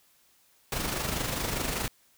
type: noise with amplitude modulation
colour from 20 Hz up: pink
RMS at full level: -29 dBFS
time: 0.72-1.88 s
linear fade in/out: 2 ms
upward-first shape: sine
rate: 25 Hz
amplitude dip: 50%
effects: white hiss -64 dBFS RMS until 2.17 s